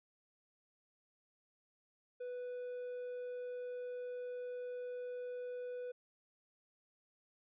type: tone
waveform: triangle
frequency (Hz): 494.5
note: B4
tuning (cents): +2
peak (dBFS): -39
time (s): 2.2-5.92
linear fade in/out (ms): 10
effects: resampled to 8000 Hz